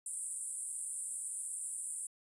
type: band-pass noise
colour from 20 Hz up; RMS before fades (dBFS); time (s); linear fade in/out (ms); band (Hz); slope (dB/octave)
white; -41; 0.06-2.07; 2; 8100 to 10000; 96
effects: resampled to 24000 Hz